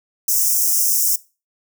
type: high-pass noise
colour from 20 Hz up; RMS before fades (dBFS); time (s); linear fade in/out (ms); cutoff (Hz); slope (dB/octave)
white; -17; 0.28-1.16; 5; 5300; 96
effects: noise-tail reverb RT60 0.3 s tail -20 dB re dry